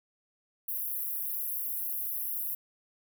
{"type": "high-pass noise", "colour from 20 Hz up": "pink", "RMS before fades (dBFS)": -34, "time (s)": [0.68, 2.55], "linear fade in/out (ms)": 5, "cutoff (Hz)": 11000, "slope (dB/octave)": 96, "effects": []}